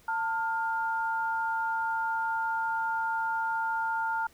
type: tone pair together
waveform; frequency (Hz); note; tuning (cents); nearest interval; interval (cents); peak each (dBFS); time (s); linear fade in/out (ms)
sine; 897.6 / 1408; A5 / F6; +34 / +14; minor sixth; 780; -29 / -31; 0.08-4.27; 5
effects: pink hiss -60 dBFS RMS until 4.33 s